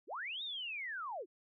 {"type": "linear two-way sweep", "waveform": "sine", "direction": "up then down", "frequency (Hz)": [246.9, 3780, 302.8], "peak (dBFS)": -39, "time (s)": [0.07, 1.26], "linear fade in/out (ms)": 50, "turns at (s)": 0.43, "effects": []}